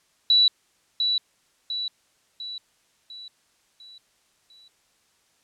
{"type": "tone with echo", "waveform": "sine", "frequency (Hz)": 3941, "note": "B7", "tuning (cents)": -4, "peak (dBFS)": -14, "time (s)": [0.3, 0.48], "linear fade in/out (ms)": 2, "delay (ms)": 700, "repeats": 6, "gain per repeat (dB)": -6, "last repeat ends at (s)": 4.68, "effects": ["white hiss -65 dBFS RMS until 5.43 s", "low-pass 9000 Hz 12 dB/octave"]}